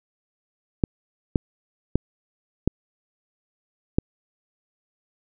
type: clicks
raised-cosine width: 3 ms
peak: -5 dBFS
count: 5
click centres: 0.838 / 1.358 / 1.956 / 2.676 / 3.985 s
effects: none